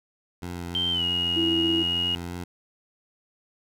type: tone with vibrato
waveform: 15% pulse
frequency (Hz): 87.31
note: F2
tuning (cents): 0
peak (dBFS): -26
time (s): 0.42-2.44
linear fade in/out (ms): 5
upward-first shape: sine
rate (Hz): 3.2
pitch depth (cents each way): 21
type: tone with pitch glide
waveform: sine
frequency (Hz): 3136 to 2876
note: G7 to F#7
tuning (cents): 0 to -50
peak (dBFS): -23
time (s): 0.75-2.15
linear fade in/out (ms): 0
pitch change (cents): -150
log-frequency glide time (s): 0.92-1.04
type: tone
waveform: sine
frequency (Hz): 329.6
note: E4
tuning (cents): 0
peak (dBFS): -23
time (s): 1.36-1.83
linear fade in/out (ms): 10
effects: none